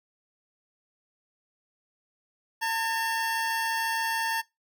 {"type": "tone pair together", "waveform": "25% pulse", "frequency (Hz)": [903.7, 1661.2], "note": ["A5", "G#6"], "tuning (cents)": [46, 0], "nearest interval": "major seventh", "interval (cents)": 1054, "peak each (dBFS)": [-23, -32], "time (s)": [2.61, 4.42], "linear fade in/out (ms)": 20, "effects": ["noise-tail reverb RT60 0.2 s tail -22 dB re dry"]}